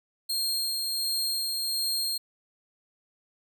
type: tone with tremolo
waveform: sawtooth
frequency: 4221 Hz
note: C8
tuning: 14 cents sharp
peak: -23 dBFS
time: 0.29-2.18 s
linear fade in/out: 10 ms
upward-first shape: sine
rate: 1.4 Hz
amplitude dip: 25%
effects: none